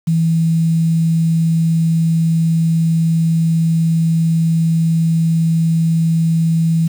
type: tone with quantisation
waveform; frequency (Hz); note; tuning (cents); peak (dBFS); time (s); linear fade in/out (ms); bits
sine; 163.8; E3; -11; -11; 0.07-6.88; 10; 6
effects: none